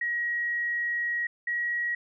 sine tone pair in turn, 1900 / 1907.3 Hz, A#6 / A#6, +33 / +39 cents, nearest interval unison, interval 6 cents, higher second, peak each -26 dBFS, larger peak neither, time 0.01-1.27 / 1.47-1.95 s, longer first, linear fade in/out 5 ms, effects none

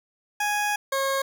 20% pulse tone pair in turn, 830.6 / 542.7 Hz, G#5 / C#5, 0 / -37 cents, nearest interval perfect fifth, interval 737 cents, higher first, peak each -18 dBFS, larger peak neither, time 0.4-0.76 / 0.92-1.22 s, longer first, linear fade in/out 5 ms, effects none

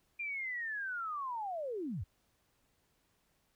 sine linear sweep, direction down, 2409 to 65.9 Hz, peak -36 dBFS, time 0.19-2.04 s, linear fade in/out 10 ms, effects pink hiss -75 dBFS RMS until 3.55 s

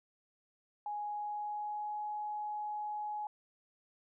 sine tone with pitch glide, 832 to 840.7 Hz, G#5 to G#5, +3 to +21 cents, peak -36 dBFS, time 0.86-3.27 s, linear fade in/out 2 ms, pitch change +18 cents, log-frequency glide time 1.06-2.02 s, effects none

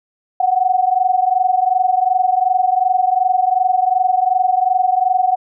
sine tone pair together, 731 / 753.7 Hz, F#5 / F#5, -21 / +32 cents, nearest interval minor second, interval 53 cents, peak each -15 dBFS, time 0.4-5.36 s, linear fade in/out 5 ms, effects none

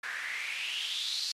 white noise with band-pass filter sweep, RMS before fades -35 dBFS, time 0.03-1.32 s, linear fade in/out 5 ms, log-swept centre 1600 to 4600 Hz, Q 5.7, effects low-pass 11000 Hz 12 dB/octave + MP3 96 kbps

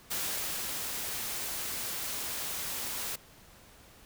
white noise with ADSR envelope, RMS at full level -33 dBFS, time 0.1-3.16 s, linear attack 16 ms, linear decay 550 ms, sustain -3 dB, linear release 8 ms, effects pink hiss -56 dBFS RMS until 4.05 s

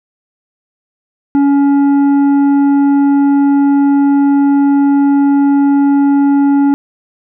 sine tone with tanh clipping, 281.1 Hz, C#4, 24 cents sharp, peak -8 dBFS, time 1.35-6.74 s, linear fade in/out 0 ms, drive 8 dB, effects none

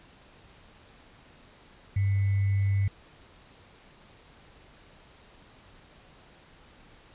sine tone with sample-and-hold, 98.7 Hz, G2, 12 cents sharp, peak -22 dBFS, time 1.96-2.88 s, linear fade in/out 5 ms, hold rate 2100 Hz, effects pink hiss -55 dBFS RMS until 7.14 s + resampled to 8000 Hz

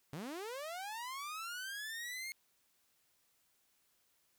sawtooth linear sweep, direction up, 129.8 to 2165 Hz, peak -38 dBFS, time 0.13-2.32 s, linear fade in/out 0 ms, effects white hiss -75 dBFS RMS until 4.38 s

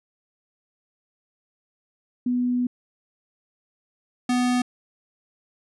sine / square tone pair in turn, 246.9 / 247.8 Hz, B3 / B3, 0 / +6 cents, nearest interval unison, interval 6 cents, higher second, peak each -20 dBFS, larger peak neither, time 2.26-2.67 / 4.29-4.62 s, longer first, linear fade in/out 5 ms, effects resampled to 24000 Hz

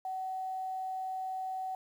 sine tone with quantisation, 754 Hz, F#5, 32 cents sharp, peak -34 dBFS, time 0.05-1.75 s, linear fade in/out 2 ms, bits 10, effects none

